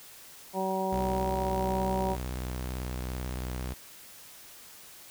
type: harmonic tone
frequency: 190 Hz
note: F#3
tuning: 46 cents sharp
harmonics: 1 / 2 / 3 / 4 / 5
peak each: -34 / -34 / -34 / -34 / -34 dBFS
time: 0.53-2.17 s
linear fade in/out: 50 ms
type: tone with vibrato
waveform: sawtooth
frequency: 62.9 Hz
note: B1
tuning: 32 cents sharp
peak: -29 dBFS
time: 0.92-3.74 s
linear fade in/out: 10 ms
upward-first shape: triangle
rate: 18 Hz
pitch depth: 150 cents each way
effects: white hiss -50 dBFS RMS until 5.1 s

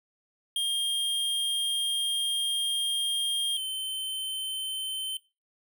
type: tone pair in turn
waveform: square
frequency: 3218 / 3083 Hz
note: G7 / G7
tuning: +45 / -29 cents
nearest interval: minor second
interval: 74 cents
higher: first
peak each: -26 / -31 dBFS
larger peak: first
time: 0.56-3.57 / 3.57-5.17 s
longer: first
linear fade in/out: 2 ms
effects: noise-tail reverb RT60 0.3 s tail -21 dB re dry

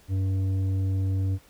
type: tone with tanh clipping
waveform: sine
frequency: 95.6 Hz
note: G2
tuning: 43 cents flat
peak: -24 dBFS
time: 0.08-1.39 s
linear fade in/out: 50 ms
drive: 8 dB
effects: pink hiss -57 dBFS RMS until 1.49 s

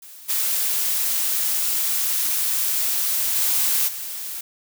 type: noise with level steps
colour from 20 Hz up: blue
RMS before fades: -42 / -22 / -20 / -31 dBFS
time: 0.02-4.41 s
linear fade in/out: 5 ms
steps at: 0.28 / 3.35 / 3.87 s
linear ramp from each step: 20 ms
effects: none

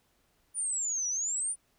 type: exponential two-way sweep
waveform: sine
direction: down then up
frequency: 9580 to 5770 to 9500 Hz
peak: -29 dBFS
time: 0.54-1.56 s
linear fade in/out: 50 ms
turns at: 1.08 s
effects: pink hiss -71 dBFS RMS until 1.78 s

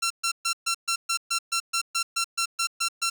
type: tone bursts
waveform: 10% pulse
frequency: 1357 Hz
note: E6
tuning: 50 cents sharp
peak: -15 dBFS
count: 15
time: 0.02-3.1 s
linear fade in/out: 10 ms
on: 84 ms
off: 130 ms
effects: none

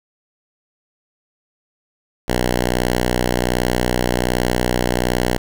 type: tone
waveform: 5% pulse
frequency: 61.3 Hz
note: B1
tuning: 12 cents flat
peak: -5 dBFS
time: 2.28-5.38 s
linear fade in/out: 5 ms
effects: none

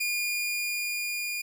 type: tone with level ramp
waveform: sawtooth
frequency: 2426 Hz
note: D#7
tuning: 44 cents flat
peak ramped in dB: -23 to -27 dBFS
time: 0-1.42 s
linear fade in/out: 10 ms
effects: none

